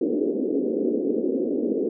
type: band-pass noise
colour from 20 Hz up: pink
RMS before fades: -24 dBFS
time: 0.01-1.89 s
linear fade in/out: 5 ms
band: 240 to 480 Hz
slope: 48 dB/octave
effects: none